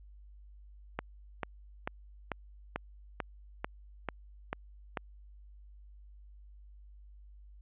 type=click train; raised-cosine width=0.5 ms; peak=-18 dBFS; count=10; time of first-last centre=0.99-4.972 s; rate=2.26 Hz; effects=added 50 Hz sine -51 dBFS peak until 7.61 s + resampled to 8000 Hz